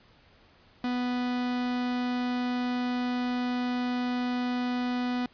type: tone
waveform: 45% pulse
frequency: 247.3 Hz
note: B3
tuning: 3 cents sharp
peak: -27 dBFS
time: 0.84-5.26 s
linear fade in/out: 2 ms
effects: pink hiss -59 dBFS RMS until 5.33 s + resampled to 11025 Hz